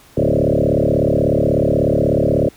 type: tone with frequency modulation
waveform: sine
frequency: 341.6 Hz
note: F4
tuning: 38 cents flat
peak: -12 dBFS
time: 0.17-2.49 s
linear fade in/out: 5 ms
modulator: 36.4 Hz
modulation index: 7.2
effects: pink hiss -47 dBFS RMS until 2.56 s